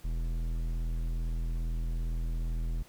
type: tone with low-pass filter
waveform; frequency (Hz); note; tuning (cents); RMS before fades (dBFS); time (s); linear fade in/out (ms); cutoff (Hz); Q
square; 41.2; E1; 0; -32; 0.04-2.83; 10; 210; 0.53
effects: pink hiss -58 dBFS RMS until 2.88 s